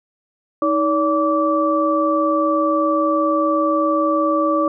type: tone cluster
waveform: sine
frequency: 315 / 572 / 1160 Hz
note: D#4 / D5 / D6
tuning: +21 / -46 / -22 cents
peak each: -19 dBFS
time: 0.62-4.68 s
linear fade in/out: 2 ms
effects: none